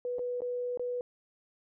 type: tone with dropouts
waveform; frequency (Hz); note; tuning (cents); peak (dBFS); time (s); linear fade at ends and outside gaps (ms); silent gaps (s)
sine; 491.5; B4; -8; -31; 0.05-1.01; 1; 0.185-0.192 / 0.406-0.419 / 0.774-0.795
effects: none